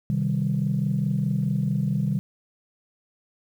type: chord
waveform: sine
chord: C minor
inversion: none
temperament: equal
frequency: 130.81 / 155.56 / 196 Hz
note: C3 / Eb3 / G3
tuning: 0 / 0 / 0 cents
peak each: -25 / -25 / -25 dBFS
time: 0.1-2.19 s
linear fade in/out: 0 ms
effects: tanh soft clip ceiling -14 dBFS + 9-bit